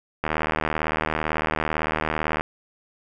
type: click train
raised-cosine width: 0.5 ms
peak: -8 dBFS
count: 170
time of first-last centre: 0.24-2.409 s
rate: 77.9 Hz
effects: none